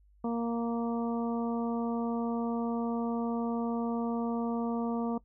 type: harmonic tone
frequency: 233.1 Hz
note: A#3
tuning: in tune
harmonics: 1 / 2 / 3 / 4 / 5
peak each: -30 / -36 / -40 / -42 / -44 dBFS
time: 0.24-5.18 s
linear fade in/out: 5 ms
effects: noise-tail reverb RT60 0.1 s tail -20 dB re dry + added 50 Hz sine -59 dBFS peak until 5.24 s